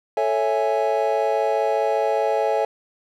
triangle chord, A major seventh, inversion none, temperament equal, 440 / 554.4 / 659.3 / 830.6 Hz, A4 / C#5 / E5 / G#5, 0 / 0 / 0 / 0 cents, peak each -22 dBFS, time 0.17-2.65 s, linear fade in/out 2 ms, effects none

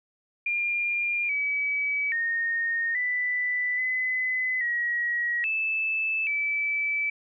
sine tone with pitch steps, 2403 / 2284 / 1847 / 1985 / 2020 / 1905 / 2626 / 2309 Hz, D7 / D7 / A#6 / B6 / B6 / A#6 / E7 / D7, +39 / -49 / -16 / +8 / +39 / +37 / -7 / -30 cents, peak -24 dBFS, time 0.46-7.1 s, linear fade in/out 5 ms, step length 830 ms, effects none

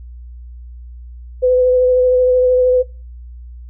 sine tone with vibrato, 504 Hz, B4, 35 cents sharp, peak -9 dBFS, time 1.42-2.83 s, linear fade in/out 20 ms, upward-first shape sine, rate 13 Hz, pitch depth 14 cents each way, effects noise-tail reverb RT60 0.3 s tail -21 dB re dry + added 60 Hz sine -31 dBFS peak until 3.69 s

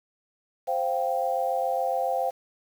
sine chord, C suspended fourth, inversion none, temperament just, 523.3 / 697.7 / 784.9 Hz, C5 / F5 / G5, 0 / -2 / +2 cents, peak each -28 dBFS, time 0.67-2.31 s, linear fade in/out 20 ms, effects 8-bit

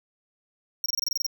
square tone bursts, 5588 Hz, F8, in tune, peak -24 dBFS, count 10, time 0.84-1.265 s, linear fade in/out 2 ms, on 20 ms, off 25 ms, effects none

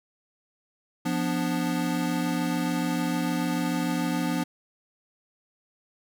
square chord, B diminished, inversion second, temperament equal, 174.61 / 246.9 / 293.7 Hz, F3 / B3 / D4, 0 / 0 / 0 cents, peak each -30 dBFS, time 1.05-4.44 s, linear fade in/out 10 ms, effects none

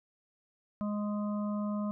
harmonic tone, 207.7 Hz, G#3, in tune, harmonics 1 / 3 / 5 / 6, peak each -31 / -41 / -45 / -47 dBFS, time 0.81-1.91 s, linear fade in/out 0 ms, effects none

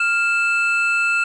triangle tone pair together, 1396.9 / 2637 Hz, F6 / E7, 0 / 0 cents, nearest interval major seventh, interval 1100 cents, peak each -17 dBFS, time 0-1.24 s, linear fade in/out 5 ms, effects resampled to 24000 Hz

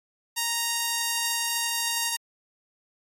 5% pulse tone, 932.3 Hz, A#5, in tune, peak -13 dBFS, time 0.36-2.17 s, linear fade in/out 20 ms, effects AAC 48 kbps

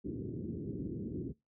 white low-pass noise, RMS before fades -39 dBFS, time 0.04-1.33 s, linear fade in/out 20 ms, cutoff 380 Hz, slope 48 dB/octave, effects noise-tail reverb RT60 0.2 s tail -21 dB re dry + high-pass 80 Hz 12 dB/octave

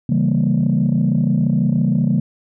sine chord, C# diminished seventh, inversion none, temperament equal with one note detuned, 138.59 / 164.81 / 196 / 230.8 Hz, C#3 / E3 / G3 / Bb3, 0 / 0 / 0 / -17 cents, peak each -18 dBFS, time 0.09-2.2 s, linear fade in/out 5 ms, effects tanh soft clip ceiling -8 dBFS

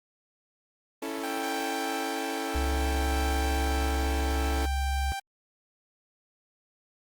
sawtooth chord, A major, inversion first, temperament equal, 277.2 / 329.6 / 440 Hz, C#4 / E4 / A4, 0 / 0 / 0 cents, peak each -32 dBFS, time 1.02-4.66 s, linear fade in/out 5 ms
sawtooth tone with tremolo, 786 Hz, G5, 4 cents sharp, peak -28 dBFS, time 1.23-5.2 s, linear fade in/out 10 ms, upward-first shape sine, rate 0.58 Hz, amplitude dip 35%
sine tone, 68 Hz, C#2, 33 cents flat, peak -26 dBFS, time 2.55-5.12 s, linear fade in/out 0 ms
effects Opus 24 kbps

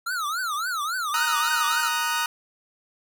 square tone with vibrato, 1329 Hz, E6, 14 cents sharp, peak -26 dBFS, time 0.06-1.89 s, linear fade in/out 10 ms, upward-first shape triangle, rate 3.6 Hz, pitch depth 270 cents each way
sawtooth chord, D# minor, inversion second, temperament equal, 932.3 / 1244.5 / 1480 Hz, A#5 / D#6 / F#6, 0 / 0 / 0 cents, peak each -24 dBFS, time 1.14-2.26 s, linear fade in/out 2 ms
effects none

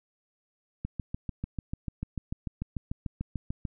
click train, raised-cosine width 5 ms, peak -20 dBFS, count 20, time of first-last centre 0.85-3.652 s, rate 6.78 Hz, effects none

